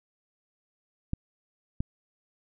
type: clicks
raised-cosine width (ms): 5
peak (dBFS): -16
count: 2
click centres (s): 1.134 / 1.805
effects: none